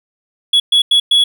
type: tone bursts at uneven times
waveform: triangle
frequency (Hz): 3371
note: G#7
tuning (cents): +25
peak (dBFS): -6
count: 4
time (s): 0.53-0.6 / 0.72-0.82 / 0.91-1 / 1.11-1.24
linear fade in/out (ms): 5
effects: none